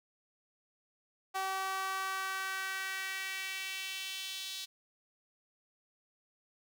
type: tone with high-pass filter sweep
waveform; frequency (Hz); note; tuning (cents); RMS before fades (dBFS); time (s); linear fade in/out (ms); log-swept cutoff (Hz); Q
sawtooth; 382.5; G4; -42; -38; 1.34-4.66; 20; 850 to 3800; 2.4
effects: none